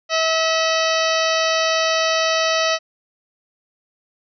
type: harmonic tone with a mistuned harmonic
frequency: 646 Hz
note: E5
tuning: 35 cents flat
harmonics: 1 / 2 / 3 / 4 / 5 / 6 / 7 / 8 / 9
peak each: -20 / -23 / -25 / -26 / -27 / -28 / -28 / -29 / -30 dBFS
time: 0.09-2.79 s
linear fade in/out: 50 ms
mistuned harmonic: 5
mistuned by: -84 cents
effects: none